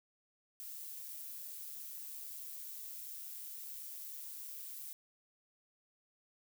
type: noise with amplitude modulation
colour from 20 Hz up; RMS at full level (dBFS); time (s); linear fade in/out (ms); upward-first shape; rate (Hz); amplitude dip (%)
violet; -45; 0.6-4.93; 0; sine; 143; 40
effects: none